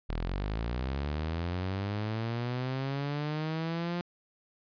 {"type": "linear sweep", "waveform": "sawtooth", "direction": "up", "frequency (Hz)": [38, 176.2], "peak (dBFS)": -27, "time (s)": [0.09, 4.01], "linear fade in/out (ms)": 0, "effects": ["resampled to 11025 Hz"]}